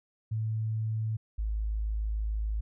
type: tone pair in turn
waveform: sine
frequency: 110 / 53.4 Hz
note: A2 / G#1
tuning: 0 / +49 cents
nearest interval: octave + minor second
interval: 1251 cents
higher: first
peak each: -28 dBFS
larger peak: neither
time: 0.31-1.17 / 1.38-2.61 s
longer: second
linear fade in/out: 10 ms
effects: none